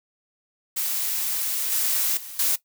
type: noise with level steps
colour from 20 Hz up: blue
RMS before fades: -26 / -23 / -38 / -22 dBFS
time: 0.76-2.56 s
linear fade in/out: 10 ms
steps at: 1.72 / 2.17 / 2.39 s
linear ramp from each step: 2 ms
effects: noise-tail reverb RT60 0.1 s tail -17 dB re dry